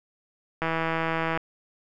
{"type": "click train", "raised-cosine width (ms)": 0.5, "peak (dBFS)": -12, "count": 124, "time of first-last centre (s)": [0.62, 1.375], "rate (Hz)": 163, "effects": []}